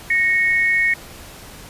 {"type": "tone pair together", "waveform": "sine", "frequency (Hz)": [1865.5, 2200], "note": ["A#6", "C#7"], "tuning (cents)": [1, -14], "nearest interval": "minor third", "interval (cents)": 285, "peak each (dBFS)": -17, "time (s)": [0.1, 0.94], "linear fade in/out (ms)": 5, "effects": ["pink hiss -39 dBFS RMS until 1.69 s", "resampled to 32000 Hz"]}